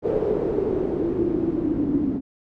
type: noise with low-pass filter sweep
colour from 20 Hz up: white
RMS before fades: -23 dBFS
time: 0.02-2.21 s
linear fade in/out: 50 ms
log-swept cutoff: 460 to 270 Hz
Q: 6.8
effects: none